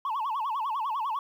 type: tone with vibrato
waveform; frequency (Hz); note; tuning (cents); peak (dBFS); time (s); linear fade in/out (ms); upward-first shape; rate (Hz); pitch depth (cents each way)
sine; 987.8; B5; 0; -25; 0.05-1.19; 2; sine; 10; 250
effects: tanh soft clip ceiling -26 dBFS + 10-bit